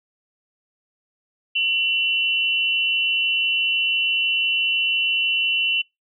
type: tone pair together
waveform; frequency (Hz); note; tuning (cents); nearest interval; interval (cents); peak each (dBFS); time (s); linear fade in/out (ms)
sine; 2725 / 2971; F7 / F#7; -43 / +6; minor second; 149; -20 / -22; 1.55-5.82; 10
effects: noise-tail reverb RT60 0.2 s tail -26 dB re dry